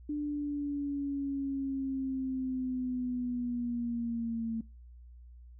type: linear sweep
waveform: sine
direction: down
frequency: 296.6 to 225 Hz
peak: -31 dBFS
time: 0.09-4.61 s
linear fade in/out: 5 ms
effects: noise-tail reverb RT60 0.3 s tail -24 dB re dry + added 60 Hz sine -49 dBFS peak until 5.59 s